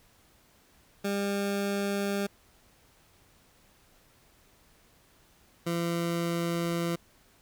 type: tone pair in turn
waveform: 20% pulse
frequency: 200.2 / 169.86 Hz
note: G3 / F3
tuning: +37 / -48 cents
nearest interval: minor third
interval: 285 cents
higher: first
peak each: -23 dBFS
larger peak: neither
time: 1.04-2.27 / 5.66-6.96 s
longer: second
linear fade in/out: 10 ms
effects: pink hiss -62 dBFS RMS until 7.41 s